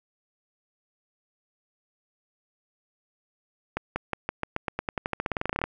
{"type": "accelerating click train", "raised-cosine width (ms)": 0.5, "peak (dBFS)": -12, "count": 24, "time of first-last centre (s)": [3.77, 5.64], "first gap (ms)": 190, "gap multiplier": 0.91, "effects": []}